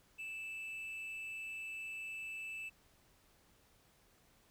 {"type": "tone with amplitude modulation", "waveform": "triangle", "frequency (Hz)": 2637, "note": "E7", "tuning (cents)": 0, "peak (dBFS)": -39, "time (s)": [0.18, 2.7], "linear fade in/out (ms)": 20, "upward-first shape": "sine", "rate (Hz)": 276, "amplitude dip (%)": 35, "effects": ["pink hiss -69 dBFS RMS until 4.5 s"]}